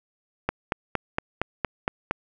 click train, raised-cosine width 0.5 ms, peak -8 dBFS, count 8, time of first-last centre 0.49-2.11 s, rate 4.32 Hz, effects none

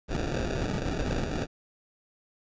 pink noise with sample-and-hold, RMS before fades -30 dBFS, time 0.08-1.47 s, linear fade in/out 50 ms, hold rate 1050 Hz, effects resampled to 16000 Hz

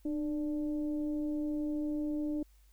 sine tone with frequency modulation, 300.9 Hz, D4, 42 cents sharp, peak -31 dBFS, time 0.05-2.43 s, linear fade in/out 5 ms, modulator 285 Hz, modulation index 0.45, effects added 50 Hz sine -59 dBFS peak until 2.72 s + white hiss -71 dBFS RMS until 2.72 s

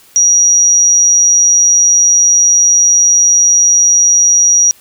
sine tone, 5760 Hz, F#8, 47 cents flat, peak -5 dBFS, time 0.16-4.71 s, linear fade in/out 0 ms, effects white hiss -44 dBFS RMS until 4.8 s

